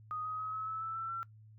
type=tone with pitch steps; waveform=sine; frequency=1244.5 / 1259 / 1273.6 / 1288.4 / 1303.4 / 1318.5 / 1333.8 / 1349.3 Hz; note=D#6 / D#6 / D#6 / E6 / E6 / E6 / E6 / E6; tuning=0 / +20 / +40 / -40 / -20 / 0 / +20 / +40 cents; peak=-36 dBFS; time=0.11-1.23 s; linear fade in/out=0 ms; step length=140 ms; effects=noise-tail reverb RT60 0.1 s tail -19 dB re dry + added 108 Hz sine -54 dBFS peak until 1.58 s